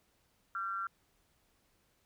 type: tone with amplitude modulation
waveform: sine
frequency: 1370 Hz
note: F6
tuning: 34 cents flat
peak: -31 dBFS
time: 0.55-0.87 s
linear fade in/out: 2 ms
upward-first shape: sine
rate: 195 Hz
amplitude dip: 75%
effects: pink hiss -73 dBFS RMS until 2.05 s